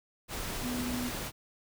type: tone in noise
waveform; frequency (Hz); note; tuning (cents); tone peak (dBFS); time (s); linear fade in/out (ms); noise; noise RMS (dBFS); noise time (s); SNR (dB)
sine; 246.9; B3; 0; -33; 0.61-1.12; 50; pink; -37; 0.28-1.32; +1
effects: none